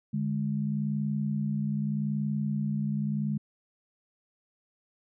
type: tone pair together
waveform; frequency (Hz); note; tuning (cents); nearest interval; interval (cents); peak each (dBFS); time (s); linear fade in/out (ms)
sine; 146.87 / 207.7; D3 / G#3; 0 / 0; tritone; 600; -30 / -29; 0.13-3.38; 10
effects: none